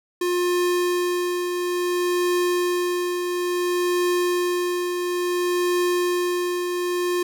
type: tone with tremolo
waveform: square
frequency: 355.1 Hz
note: F4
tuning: 29 cents sharp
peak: -19 dBFS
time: 0.21-7.23 s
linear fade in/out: 5 ms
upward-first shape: triangle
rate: 0.58 Hz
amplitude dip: 45%
effects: none